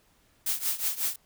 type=noise with tremolo; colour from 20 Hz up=blue; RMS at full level=-26 dBFS; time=0.46-1.16 s; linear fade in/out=5 ms; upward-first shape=triangle; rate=5.5 Hz; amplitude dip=90%; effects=pink hiss -65 dBFS RMS until 1.25 s